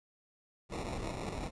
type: noise with sample-and-hold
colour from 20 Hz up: pink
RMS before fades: -39 dBFS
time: 0.69-1.51 s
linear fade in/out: 50 ms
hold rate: 1575 Hz
effects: resampled to 22050 Hz